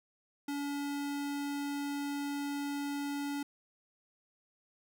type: tone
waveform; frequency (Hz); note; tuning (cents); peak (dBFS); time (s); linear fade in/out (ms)
square; 285.1; C#4; +49; -35; 0.48-3.43; 5
effects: none